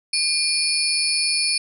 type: tone cluster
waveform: sine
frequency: 2414 / 4358 / 4515 / 5180 / 9730 Hz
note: D7 / C#8 / C#8 / E8 / D#9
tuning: +47 / -30 / +31 / -31 / -40 cents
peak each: -25 dBFS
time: 0.13-1.58 s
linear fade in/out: 5 ms
effects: none